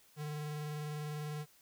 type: tone with vibrato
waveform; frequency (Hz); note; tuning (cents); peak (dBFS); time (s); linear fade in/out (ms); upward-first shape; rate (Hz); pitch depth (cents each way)
square; 150; D3; +37; -39; 0.16-1.46; 50; sine; 20; 32
effects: white hiss -65 dBFS RMS until 1.61 s